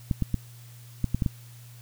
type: clicks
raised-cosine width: 5 ms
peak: -12 dBFS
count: 7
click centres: 0.112 / 0.223 / 0.343 / 1.043 / 1.146 / 1.222 / 1.262 s
effects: added 119 Hz sine -45 dBFS peak until 1.81 s + white hiss -54 dBFS RMS until 1.81 s